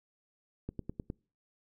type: click train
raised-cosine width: 3 ms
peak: -24 dBFS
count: 5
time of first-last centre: 0.69-1.101 s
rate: 9.73 Hz
effects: noise-tail reverb RT60 0.4 s tail -26 dB re dry